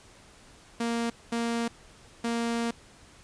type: tone bursts at uneven times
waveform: sawtooth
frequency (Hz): 233.1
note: A#3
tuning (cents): 0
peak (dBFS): -23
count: 3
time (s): 0.8-1.1 / 1.32-1.68 / 2.24-2.71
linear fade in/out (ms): 5
effects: pink hiss -54 dBFS RMS until 3.23 s + resampled to 22050 Hz